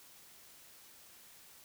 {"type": "silence", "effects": ["white hiss -58 dBFS RMS until 1.64 s"]}